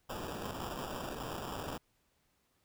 white noise with sample-and-hold, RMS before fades -41 dBFS, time 0.09-1.78 s, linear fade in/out 10 ms, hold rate 2100 Hz, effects pink hiss -75 dBFS RMS until 2.64 s

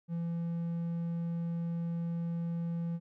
triangle tone, 168.8 Hz, E3, 41 cents sharp, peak -30 dBFS, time 0.08-3 s, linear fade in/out 50 ms, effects none

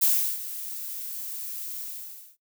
violet noise with ADSR envelope, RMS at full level -20 dBFS, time 0.01-2.37 s, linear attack 16 ms, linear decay 350 ms, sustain -15 dB, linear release 570 ms, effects noise-tail reverb RT60 0.1 s tail -17 dB re dry

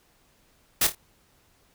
white noise with echo, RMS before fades -21 dBFS, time 0.81-0.87 s, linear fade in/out 5 ms, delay 27 ms, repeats 3, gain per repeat -9 dB, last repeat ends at 0.951 s, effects pink hiss -63 dBFS RMS until 1.74 s

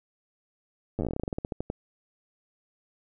slowing click train, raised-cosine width 2 ms, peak -17 dBFS, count 20, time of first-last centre 0.99-1.701 s, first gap 9 ms, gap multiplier 1.14, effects none

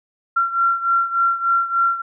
sine beating tone pair, 1367 / 1370.4 Hz, F6 / F6, -37 / -33 cents, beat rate 3.4 Hz, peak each -17 / -21 dBFS, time 0.36-2.02 s, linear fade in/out 10 ms, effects none

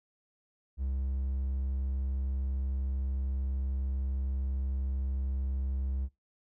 triangle tone, 66.5 Hz, C2, 29 cents sharp, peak -28 dBFS, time 0.77-6.09 s, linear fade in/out 50 ms, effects noise-tail reverb RT60 0.2 s tail -20 dB re dry

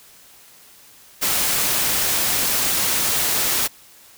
white noise, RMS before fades -20 dBFS, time 1.21-3.68 s, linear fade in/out 20 ms, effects white hiss -48 dBFS RMS until 4.17 s

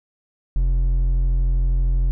sine tone with hard clipping, 43.63 Hz, F1, 1 cent flat, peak -17 dBFS, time 0.56-2.11 s, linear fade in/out 0 ms, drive 5 dB, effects none

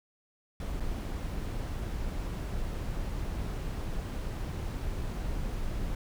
brown noise with dropouts, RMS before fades -34 dBFS, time 0.6-5.95 s, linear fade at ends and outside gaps 2 ms, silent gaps 0.8-0.804 s, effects none

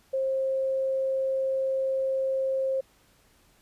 sine tone, 532 Hz, C5, 29 cents sharp, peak -24 dBFS, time 0.13-2.81 s, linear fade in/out 10 ms, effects pink hiss -62 dBFS RMS until 3.61 s + resampled to 32000 Hz

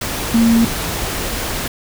sine tone in noise, 229.8 Hz, A#3, 25 cents flat, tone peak -9 dBFS, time 0.34-0.65 s, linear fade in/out 5 ms, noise pink, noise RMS -22 dBFS, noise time 0.01-1.68 s, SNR +10 dB, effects none

